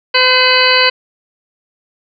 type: harmonic tone with a mistuned harmonic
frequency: 510 Hz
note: C5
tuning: 44 cents flat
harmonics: 1 / 2 / 3 / 4 / 5 / 6 / 8 / 9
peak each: -16 / -16 / -16 / -16 / -16 / -16 / -16 / -16 dBFS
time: 0.14-0.9 s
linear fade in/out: 10 ms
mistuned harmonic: 6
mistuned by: -39 cents
effects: none